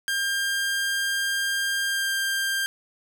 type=tone with pitch glide; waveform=sawtooth; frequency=1600 to 1590.8 Hz; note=G6 to G6; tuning=+35 to +25 cents; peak=-20 dBFS; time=0.08-2.66 s; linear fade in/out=0 ms; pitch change=-10 cents; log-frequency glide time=1.87-2.11 s; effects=none